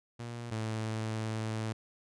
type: tone pair in turn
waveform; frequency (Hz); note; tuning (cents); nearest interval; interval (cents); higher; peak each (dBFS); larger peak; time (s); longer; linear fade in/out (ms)
sawtooth; 118.3 / 110.26; A#2 / A2; +26 / +4; minor second; 122; first; -35 / -29; second; 0.19-0.51 / 0.51-1.73; second; 10
effects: resampled to 22050 Hz